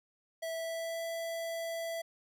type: tone with pitch glide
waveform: square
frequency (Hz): 655 to 663.8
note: E5 to E5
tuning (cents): -11 to +12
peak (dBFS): -36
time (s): 0.42-2.02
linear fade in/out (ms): 10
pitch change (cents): +23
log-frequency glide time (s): 0.53-1.04
effects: none